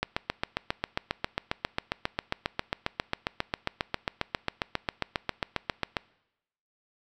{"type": "click train", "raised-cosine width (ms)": 0.3, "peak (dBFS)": -10, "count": 45, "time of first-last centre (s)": [0.03, 5.968], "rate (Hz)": 7.41, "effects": ["noise-tail reverb RT60 0.9 s tail -23 dB re dry"]}